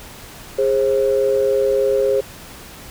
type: tone pair together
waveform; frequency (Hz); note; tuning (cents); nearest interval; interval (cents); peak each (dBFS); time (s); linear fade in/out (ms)
sine; 410.7 / 534; G#4 / C5; -19 / +35; perfect fourth; 454; -16; 0.58-2.21; 10
effects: tanh soft clip ceiling -6 dBFS + pink hiss -38 dBFS RMS until 2.9 s